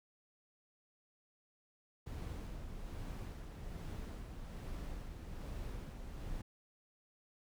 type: noise with tremolo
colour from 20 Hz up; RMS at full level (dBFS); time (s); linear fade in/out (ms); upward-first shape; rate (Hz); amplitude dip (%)
brown; -43; 2.06-6.42; 10; sine; 1.2; 40
effects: none